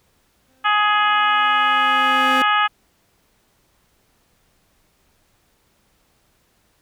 25% pulse tone with exponential growth, 260.7 Hz, C4, 6 cents flat, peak -17 dBFS, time 0.48-2.42 s, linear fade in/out 1 ms, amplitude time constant 420 ms
harmonic tone, 418.5 Hz, G#4, 13 cents sharp, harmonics 2 / 3 / 4 / 5 / 6 / 7 / 8, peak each -21 / -17 / -21 / -28 / -27 / -25 / -35 dBFS, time 0.64-2.68 s, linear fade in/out 20 ms
effects pink hiss -62 dBFS RMS until 6.81 s

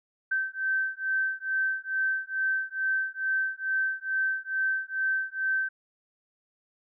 sine beating tone pair, 1548 / 1550.3 Hz, G6 / G6, -22 / -20 cents, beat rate 2.3 Hz, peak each -29 dBFS, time 0.31-5.69 s, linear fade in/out 10 ms, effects none

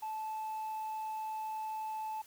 sine tone, 872 Hz, A5, 16 cents flat, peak -34 dBFS, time 0.02-2.22 s, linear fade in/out 10 ms, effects tanh soft clip ceiling -35 dBFS + white hiss -59 dBFS RMS until 2.26 s

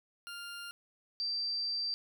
20% pulse / sine tone pair in turn, 1400 / 4686 Hz, F6 / D8, +4 / -5 cents, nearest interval octave + major sixth, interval 2091 cents, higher second, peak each -37 / -32 dBFS, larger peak second, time 0.27-0.71 / 1.2-1.94 s, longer second, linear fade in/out 0 ms, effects none

